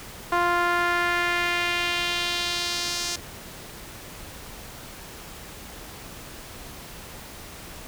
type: tone with band-pass filter sweep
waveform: sawtooth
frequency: 349.2 Hz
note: F4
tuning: in tune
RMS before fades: -25 dBFS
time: 0.32-3.16 s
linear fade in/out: 5 ms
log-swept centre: 1100 to 5800 Hz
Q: 1.7
effects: pink hiss -41 dBFS RMS until 7.87 s